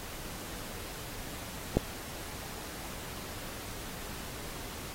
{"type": "clicks", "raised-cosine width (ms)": 2, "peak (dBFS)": [-28, -10], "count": 2, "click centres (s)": [1.753, 1.77], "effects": ["pink hiss -43 dBFS RMS until 4.94 s", "AAC 48 kbps"]}